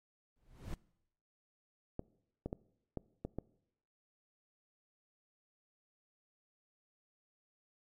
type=noise with exponential growth; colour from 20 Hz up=brown; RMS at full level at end=-38 dBFS; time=0.36-0.74 s; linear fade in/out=0 ms; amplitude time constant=81 ms
type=clicks; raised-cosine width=2 ms; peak=-25 dBFS; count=6; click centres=1.994 / 2.46 / 2.529 / 2.973 / 3.25 / 3.386 s
effects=noise-tail reverb RT60 0.8 s tail -22 dB re dry + MP3 64 kbps